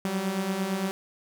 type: beating tone pair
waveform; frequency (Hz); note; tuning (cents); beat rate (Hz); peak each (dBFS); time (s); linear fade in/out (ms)
sawtooth; 185 / 193.8; F#3 / G3; 0 / -20; 8.8; -29 / -24; 0.05-0.91; 0
effects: none